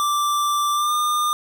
square tone with pitch glide, 1174.7 to 1208.4 Hz, D6 to D6, 0 to +49 cents, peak -19 dBFS, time 0-1.33 s, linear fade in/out 0 ms, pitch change +49 cents, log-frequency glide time 0.73-0.94 s, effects none

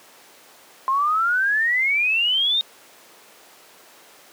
sine exponential sweep, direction up, 1046.5 to 3729 Hz, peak -17 dBFS, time 0.88-2.61 s, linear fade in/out 0 ms, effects pink hiss -48 dBFS RMS until 4.32 s + high-pass 400 Hz 12 dB/octave

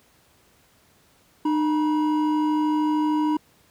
triangle tone pair together, 304 / 965 Hz, D#4 / B5, -40 / -40 cents, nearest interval octave + minor sixth, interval 2000 cents, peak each -18 / -25 dBFS, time 1.45-3.37 s, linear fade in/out 5 ms, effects pink hiss -59 dBFS RMS until 3.7 s + high-pass 60 Hz 12 dB/octave

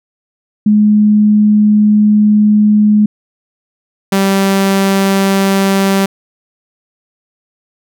sine / sawtooth tone pair in turn, 210.4 / 194.89 Hz, G#3 / G3, +23 / -10 cents, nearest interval minor second, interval 133 cents, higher first, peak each -5 dBFS, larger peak neither, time 0.66-3.06 / 4.12-6.06 s, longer first, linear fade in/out 5 ms, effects none

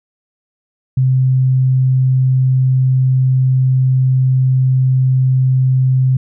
sine tone, 130 Hz, C3, 11 cents flat, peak -9 dBFS, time 0.97-6.17 s, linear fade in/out 5 ms, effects none

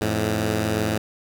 10% pulse tone pair together, 85.55 / 107.9 Hz, F2 / A2, -35 / -33 cents, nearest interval major third, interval 402 cents, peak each -19 / -14 dBFS, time 0.01-0.98 s, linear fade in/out 5 ms, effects none

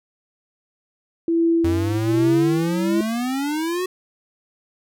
sine tone with tremolo, 333.2 Hz, E4, 19 cents sharp, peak -14 dBFS, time 1.28-3.01 s, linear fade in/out 2 ms, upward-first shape sine, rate 1.2 Hz, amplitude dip 65%
square exponential sweep, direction up, 85.6 to 375.2 Hz, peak -22 dBFS, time 1.64-3.86 s, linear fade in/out 5 ms
effects none

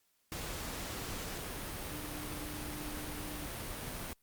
sine tone in noise, 299.4 Hz, D4, 33 cents sharp, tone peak -45 dBFS, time 1.91-3.46 s, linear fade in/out 0 ms, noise pink, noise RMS -41 dBFS, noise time 0.32-4.13 s, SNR -7 dB, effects white hiss -75 dBFS RMS until 4.22 s + Opus 48 kbps

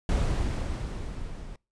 brown noise with level ramp, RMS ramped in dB -23 to -41 dBFS, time 0.09-1.56 s, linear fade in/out 2 ms, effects noise-tail reverb RT60 0.3 s tail -26 dB re dry + resampled to 22050 Hz

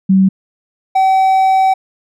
sine / triangle tone pair in turn, 191 / 764 Hz, G3 / G5, -45 / -45 cents, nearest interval 2 octaves, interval 2400 cents, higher second, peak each -6 dBFS, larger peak neither, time 0.09-0.29 / 0.95-1.74 s, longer second, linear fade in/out 10 ms, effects none

